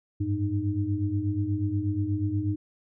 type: tone cluster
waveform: sine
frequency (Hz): 96.3 / 104.6 / 306.5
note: G2 / G#2 / D#4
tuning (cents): -30 / +13 / -26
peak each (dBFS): -29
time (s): 0.2-2.56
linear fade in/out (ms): 10
effects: none